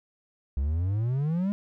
triangle exponential sweep, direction up, 65.2 to 207.7 Hz, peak -22 dBFS, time 0.57-1.52 s, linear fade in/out 0 ms, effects none

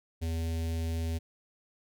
square tone with notch filter, 82 Hz, E2, 9 cents flat, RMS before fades -32 dBFS, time 0.21-1.19 s, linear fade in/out 20 ms, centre 1200 Hz, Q 0.68, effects none

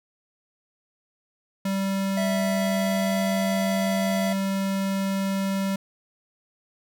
square tone, 194.5 Hz, G3, 13 cents flat, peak -24 dBFS, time 1.65-5.76 s, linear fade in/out 5 ms
square tone with pitch glide, 659.3 to 668.9 Hz, E5 to E5, 0 to +25 cents, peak -27 dBFS, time 2.17-4.33 s, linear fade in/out 5 ms, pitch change +25 cents, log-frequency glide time 2.3-3.22 s
effects none

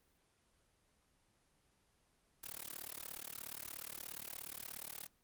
white noise with amplitude modulation, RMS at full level -43 dBFS, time 2.43-5.07 s, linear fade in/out 10 ms, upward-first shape sine, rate 36.9 Hz, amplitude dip 100%, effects pink hiss -75 dBFS RMS until 5.23 s + Opus 24 kbps

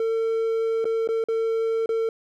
triangle tone with dropouts, 451 Hz, A4, 43 cents sharp, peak -19 dBFS, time 0-2.09 s, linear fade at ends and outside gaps 2 ms, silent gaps 0.844-0.853 / 1.075-1.088 / 1.24-1.285 / 1.86-1.891 s, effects none

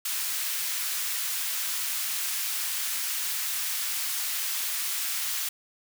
white high-pass noise, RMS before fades -30 dBFS, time 0.05-5.49 s, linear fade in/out 5 ms, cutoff 1400 Hz, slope 12 dB/octave, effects none

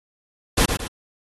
pink noise with echo, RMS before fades -17 dBFS, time 0.57-0.66 s, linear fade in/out 10 ms, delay 110 ms, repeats 2, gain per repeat -7 dB, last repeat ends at 0.88 s, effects AAC 32 kbps

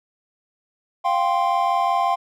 triangle chord, F suspended second, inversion none, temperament equal, 698.5 / 784 / 1046.5 Hz, F5 / G5 / C6, 0 / 0 / 0 cents, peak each -20 dBFS, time 1.04-2.16 s, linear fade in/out 20 ms, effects none

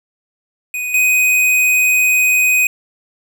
square tone pair in turn, 2489 / 2501 Hz, D#7 / D#7, 0 / +8 cents, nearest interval unison, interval 8 cents, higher second, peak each -20 / -11 dBFS, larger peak second, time 0.74-0.94 / 0.94-2.67 s, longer second, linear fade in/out 2 ms, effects none

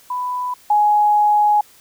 sine tone pair in turn, 994 / 835.9 Hz, B5 / G#5, +11 / +11 cents, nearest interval minor third, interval 300 cents, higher first, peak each -20 / -11 dBFS, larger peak second, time 0.1-0.54 / 0.7-1.61 s, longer second, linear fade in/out 5 ms, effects white hiss -49 dBFS RMS until 1.8 s

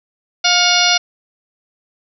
harmonic tone with a mistuned harmonic, 708 Hz, F5, 23 cents sharp, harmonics 1 / 2 / 3 / 4 / 5 / 6 / 7 / 8, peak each -19 / -19 / -19 / -19 / -19 / -19 / -19 / -19 dBFS, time 0.44-0.98 s, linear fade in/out 10 ms, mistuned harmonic 3, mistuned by +65 cents, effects none

